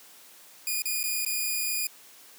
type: tone with dropouts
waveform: 5% pulse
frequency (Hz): 2447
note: D#7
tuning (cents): -29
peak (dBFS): -17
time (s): 0.67-1.87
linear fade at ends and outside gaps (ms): 2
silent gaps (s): 0.821-0.855 / 1.031-1.038 / 1.25-1.262
effects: white hiss -52 dBFS RMS until 2.38 s + high-pass 200 Hz 12 dB/octave